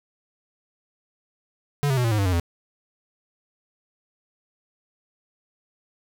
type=tone with pitch steps; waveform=square; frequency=143.9 / 133.49 / 123.83 / 114.88 / 106.56 / 98.86 / 91.7 / 85.07 Hz; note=D3 / C3 / B2 / A#2 / G#2 / G2 / F#2 / F2; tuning=-35 / +35 / +5 / -25 / +45 / +15 / -15 / -45 cents; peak=-20 dBFS; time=1.83-2.398 s; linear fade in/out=0 ms; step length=71 ms; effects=none